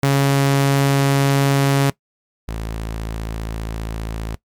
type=tone pair in turn; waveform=sawtooth; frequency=138.59 / 55 Hz; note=C#3 / A1; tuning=0 / 0 cents; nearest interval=octave + major third; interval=1600 cents; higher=first; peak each=-9 / -20 dBFS; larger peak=first; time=0.03-1.9 / 2.48-4.35 s; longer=neither; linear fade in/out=0 ms; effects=noise-tail reverb RT60 0.1 s tail -20 dB re dry + MP3 96 kbps